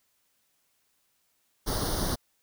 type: noise with comb filter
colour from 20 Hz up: pink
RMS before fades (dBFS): -29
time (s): 1.66-2.16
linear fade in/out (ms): 20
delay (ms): 0.2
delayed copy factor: +0.9
effects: white hiss -72 dBFS RMS until 2.42 s